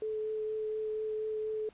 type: tone with vibrato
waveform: sine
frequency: 432.5 Hz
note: A4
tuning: 30 cents flat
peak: -32 dBFS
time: 0.02-1.69 s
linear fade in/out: 2 ms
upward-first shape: triangle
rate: 4.2 Hz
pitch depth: 11 cents each way
effects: pink hiss -62 dBFS RMS until 1.73 s + resampled to 8000 Hz